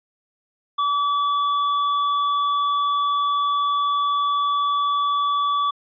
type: tone with hard clipping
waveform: triangle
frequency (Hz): 1148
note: D6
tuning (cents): -40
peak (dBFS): -20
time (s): 0.78-5.71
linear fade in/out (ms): 10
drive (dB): 12
effects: resampled to 11025 Hz